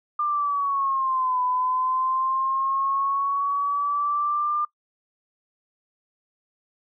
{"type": "linear two-way sweep", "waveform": "sine", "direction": "down then up", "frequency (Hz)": [1200, 999, 1200], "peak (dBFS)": -21, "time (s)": [0.19, 4.65], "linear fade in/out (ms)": 5, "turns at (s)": 1.42, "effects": ["noise-tail reverb RT60 0.1 s tail -23 dB re dry"]}